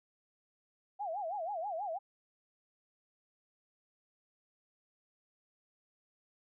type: tone with vibrato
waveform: sine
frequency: 733 Hz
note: F#5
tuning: 16 cents flat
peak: -35 dBFS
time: 0.99-1.99 s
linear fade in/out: 20 ms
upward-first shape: sine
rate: 6.2 Hz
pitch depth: 240 cents each way
effects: none